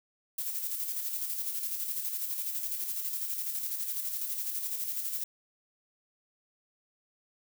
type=noise with tremolo; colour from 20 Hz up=violet; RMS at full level=-33 dBFS; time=0.38-5.24 s; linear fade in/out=5 ms; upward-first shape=square; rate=12 Hz; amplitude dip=40%; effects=none